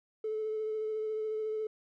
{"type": "tone with vibrato", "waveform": "triangle", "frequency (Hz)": 433.8, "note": "A4", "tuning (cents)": -25, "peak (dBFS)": -28, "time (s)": [0.24, 1.67], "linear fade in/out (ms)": 5, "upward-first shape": "triangle", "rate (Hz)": 14, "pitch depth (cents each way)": 20, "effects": ["tanh soft clip ceiling -29 dBFS"]}